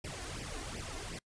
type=noise with flanger; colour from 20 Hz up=pink; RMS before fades=-42 dBFS; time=0.04-1.19 s; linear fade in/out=5 ms; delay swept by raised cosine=0.37 to 2.87 ms; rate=2.7 Hz; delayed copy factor=+0.75; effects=noise-tail reverb RT60 0.1 s tail -26 dB re dry + resampled to 22050 Hz